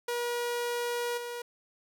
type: tone with level steps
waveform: sawtooth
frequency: 480 Hz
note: B4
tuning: 49 cents flat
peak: -26 / -32 dBFS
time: 0.08-1.42 s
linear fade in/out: 5 ms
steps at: 1.17 s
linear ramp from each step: 10 ms
effects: none